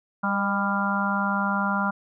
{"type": "harmonic tone with a mistuned harmonic", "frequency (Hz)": 198.9, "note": "G3", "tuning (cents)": 25, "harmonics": [1, 3, 4, 5, 6, 7], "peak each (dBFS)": [-26, -35, -31, -29, -32, -27], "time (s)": [0.23, 1.91], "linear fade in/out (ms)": 10, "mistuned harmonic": 3, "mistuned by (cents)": 33, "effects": []}